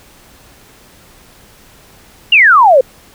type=exponential sweep; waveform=sine; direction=down; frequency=2915 to 493.9 Hz; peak=-3 dBFS; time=2.32-2.81 s; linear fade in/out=5 ms; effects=pink hiss -43 dBFS RMS until 3.14 s